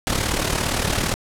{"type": "noise with amplitude modulation", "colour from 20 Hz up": "pink", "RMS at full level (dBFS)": -19, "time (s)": [0.07, 1.14], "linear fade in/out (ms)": 0, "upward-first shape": "sine", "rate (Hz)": 37.4, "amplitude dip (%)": 65, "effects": ["low-pass 11000 Hz 12 dB/octave"]}